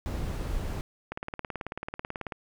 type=noise; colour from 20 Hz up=brown; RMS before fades=-32 dBFS; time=0.06-0.81 s; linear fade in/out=0 ms
type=click train; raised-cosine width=0.5 ms; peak=-19 dBFS; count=23; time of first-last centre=1.12-2.322 s; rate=18.3 Hz
effects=none